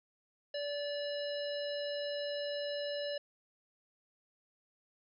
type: harmonic tone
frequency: 579 Hz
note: D5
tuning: 25 cents flat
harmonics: 1 / 3 / 5 / 7 / 9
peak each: -36 / -47 / -46 / -47 / -48 dBFS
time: 0.54-3.18 s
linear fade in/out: 5 ms
effects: none